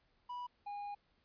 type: tone pair in turn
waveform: triangle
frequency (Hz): 981 / 817.1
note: B5 / G#5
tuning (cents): -12 / -28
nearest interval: minor third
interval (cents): 316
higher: first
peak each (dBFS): -39 / -39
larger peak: neither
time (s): 0.29-0.47 / 0.66-0.95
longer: second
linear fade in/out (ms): 10
effects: pink hiss -75 dBFS RMS until 1.24 s + resampled to 11025 Hz